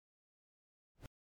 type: noise with exponential growth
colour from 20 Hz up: brown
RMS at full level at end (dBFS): -43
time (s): 0.95-1.06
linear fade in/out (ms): 1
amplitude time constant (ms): 23
effects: MP3 96 kbps